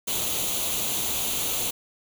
white noise with comb filter, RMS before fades -27 dBFS, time 0.07-1.71 s, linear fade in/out 10 ms, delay 0.29 ms, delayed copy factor +0.65, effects none

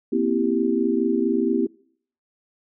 sine chord, C dominant seventh, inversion third, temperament equal with one note detuned, 237.2 / 261.6 / 329.6 / 392 Hz, Bb3 / C4 / E4 / G4, +30 / 0 / 0 / 0 cents, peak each -24 dBFS, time 0.12-1.67 s, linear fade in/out 10 ms, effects noise-tail reverb RT60 0.6 s tail -24 dB re dry

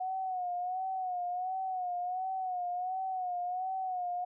sine tone with vibrato, 735 Hz, F#5, 12 cents flat, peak -32 dBFS, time 0-4.25 s, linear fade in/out 10 ms, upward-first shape sine, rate 1.4 Hz, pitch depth 62 cents each way, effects none

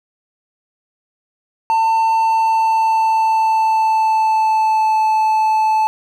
triangle tone with pitch glide, 896 to 872 Hz, A5 to A5, +31 to -16 cents, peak -10 dBFS, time 1.7-5.87 s, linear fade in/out 0 ms, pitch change -47 cents, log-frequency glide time 2.1-5.03 s, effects none

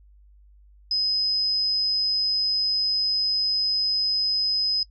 sine tone, 5050 Hz, D#8, 25 cents sharp, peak -21 dBFS, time 0.91-4.83 s, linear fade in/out 2 ms, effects noise-tail reverb RT60 0.1 s tail -20 dB re dry + added 50 Hz sine -50 dBFS peak until 4.9 s

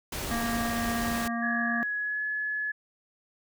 pink noise, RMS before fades -34 dBFS, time 0.12-1.28 s, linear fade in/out 5 ms
harmonic tone, 233.1 Hz, A#3, in tune, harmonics 1 / 3 / 5 / 7 / 8, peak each -30 / -35 / -37 / -38 / -39 dBFS, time 0.31-1.83 s, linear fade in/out 0 ms
sine tone with pitch glide, 1679 to 1706.4 Hz, G#6 to G#6, +18 to +46 cents, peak -28 dBFS, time 1.42-2.72 s, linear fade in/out 10 ms, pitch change +28 cents, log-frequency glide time 1.96-2.23 s
effects none

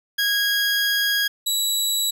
20% pulse tone pair in turn, 1644 / 3910 Hz, G#6 / B7, -18 / -18 cents, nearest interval octave + minor third, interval 1500 cents, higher second, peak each -14 dBFS, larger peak neither, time 0.18-1.28 / 1.46-2.11 s, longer first, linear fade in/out 10 ms, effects none

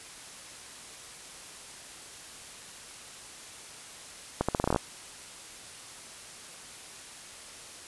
accelerating click train, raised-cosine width 1 ms, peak -11 dBFS, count 10, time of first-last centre 4.41-4.761 s, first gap 76 ms, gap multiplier 0.82, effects white hiss -46 dBFS RMS until 7.87 s + resampled to 24000 Hz

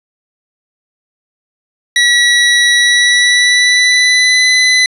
25% pulse tone with pitch glide, 1932 to 2008 Hz, B6 to B6, -39 to +28 cents, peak -3 dBFS, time 1.96-4.86 s, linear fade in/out 2 ms, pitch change +67 cents, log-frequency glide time 2.76-4.47 s, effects resampled to 24000 Hz + 7-bit

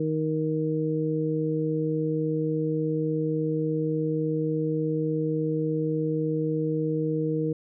harmonic tone, 156.5 Hz, D#3, 10 cents sharp, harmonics 1 / 2 / 3, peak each -28 / -28 / -28 dBFS, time 0-7.53 s, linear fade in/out 5 ms, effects none

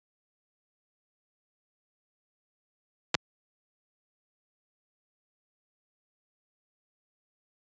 clicks, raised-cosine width 0.2 ms, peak -5 dBFS, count 2, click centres 3.144 / 3.15 s, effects high-pass 100 Hz 12 dB/octave + resampled to 16000 Hz

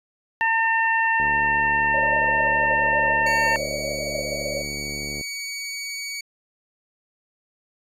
harmonic tone, 905 Hz, A5, 48 cents sharp, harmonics 1 / 2 / 3, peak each -22 / -20 / -28 dBFS, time 0.41-3.56 s, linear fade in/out 0 ms
click train, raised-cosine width 2 ms, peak -22 dBFS, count 293, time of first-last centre 1.2-5.211 s, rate 72.8 Hz
pink band-pass noise, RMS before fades -30 dBFS, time 1.94-4.62 s, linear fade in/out 0 ms, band 530 to 620 Hz, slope 96 dB/octave
20% pulse tone, 2254 Hz, C#7, 28 cents sharp, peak -24 dBFS, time 3.26-6.21 s, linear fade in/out 5 ms
effects resampled to 32000 Hz

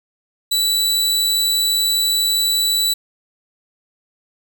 sawtooth tone, 3951 Hz, B7, in tune, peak -12 dBFS, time 0.51-2.94 s, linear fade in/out 10 ms, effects none

